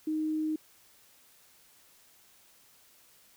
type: tone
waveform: sine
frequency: 311.1 Hz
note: D#4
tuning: in tune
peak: -28 dBFS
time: 0.07-0.56 s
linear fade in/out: 5 ms
effects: white hiss -61 dBFS RMS until 3.36 s